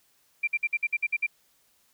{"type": "tone bursts", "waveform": "sine", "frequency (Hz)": 2363, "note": "D7", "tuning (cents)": 10, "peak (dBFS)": -22, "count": 9, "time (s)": [0.43, 1.267], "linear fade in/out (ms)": 10, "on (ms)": 45, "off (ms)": 54, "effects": ["white hiss -66 dBFS RMS until 1.93 s"]}